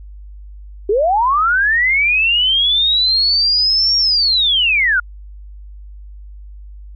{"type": "linear two-way sweep", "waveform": "sine", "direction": "up then down", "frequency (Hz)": [378.5, 5588, 1383], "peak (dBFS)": -11, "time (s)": [0.89, 5], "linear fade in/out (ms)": 5, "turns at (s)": 3.97, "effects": ["added 50 Hz sine -32 dBFS peak until 6.95 s"]}